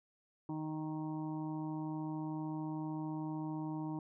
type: harmonic tone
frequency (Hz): 155.56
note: D#3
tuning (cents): 0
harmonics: 1 / 2 / 4 / 5 / 6 / 7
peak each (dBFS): -42 / -39 / -55 / -52 / -49 / -58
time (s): 0.49-3.99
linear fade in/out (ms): 2
effects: none